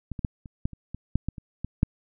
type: clicks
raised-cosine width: 5 ms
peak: -20 / -21 / -12 / -29 / -13 / -29 / -22 / -9 / -15 / -26 / -18 / -7 dBFS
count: 12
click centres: 0.117 / 0.192 / 0.248 / 0.458 / 0.655 / 0.733 / 0.946 / 1.156 / 1.286 / 1.382 / 1.646 / 1.831 s
effects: none